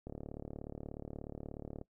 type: click train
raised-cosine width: 2 ms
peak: -30 dBFS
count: 65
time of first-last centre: 0.07-1.814 s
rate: 36.7 Hz
effects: noise-tail reverb RT60 0.1 s tail -20 dB re dry